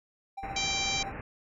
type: tone with tremolo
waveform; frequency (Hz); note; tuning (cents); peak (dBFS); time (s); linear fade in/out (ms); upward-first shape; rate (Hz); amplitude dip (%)
triangle; 785; G5; +2; -32; 0.37-1.12; 10; triangle; 16; 65
type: low-pass noise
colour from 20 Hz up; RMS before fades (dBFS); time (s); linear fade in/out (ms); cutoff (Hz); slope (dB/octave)
pink; -40; 0.43-1.21; 2; 2600; 96
type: harmonic tone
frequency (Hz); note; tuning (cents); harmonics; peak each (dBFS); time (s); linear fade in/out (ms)
785; G5; +2; 3 / 4 / 5 / 6 / 7 / 8 / 9; -33 / -37 / -34 / -40 / -39 / -37 / -42; 0.56-1.03; 5
effects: none